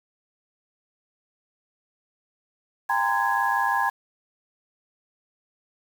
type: tone cluster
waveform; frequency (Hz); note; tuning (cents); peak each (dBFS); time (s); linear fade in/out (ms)
sine; 800 / 919 / 1025 / 1665; G5 / A#5 / C6 / G#6; +35 / -25 / -36 / +4; -26; 2.89-3.9; 10
effects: 7-bit